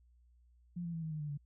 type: tone with pitch steps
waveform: sine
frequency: 174.61 / 169.15 / 163.86 / 158.74 / 153.77 / 148.96 / 144.31 Hz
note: F3 / E3 / E3 / D#3 / D#3 / D3 / D3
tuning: 0 / +45 / -10 / +35 / -20 / +25 / -30 cents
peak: -37 dBFS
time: 0.76-1.376 s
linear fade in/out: 10 ms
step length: 88 ms
effects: added 60 Hz sine -63 dBFS peak until 1.45 s